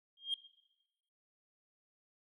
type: tone with exponential growth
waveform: sine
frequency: 3220 Hz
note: G7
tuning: 46 cents sharp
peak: -27 dBFS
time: 0.17-0.34 s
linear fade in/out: 2 ms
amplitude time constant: 36 ms
effects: noise-tail reverb RT60 1.0 s tail -18 dB re dry + tanh soft clip ceiling -28 dBFS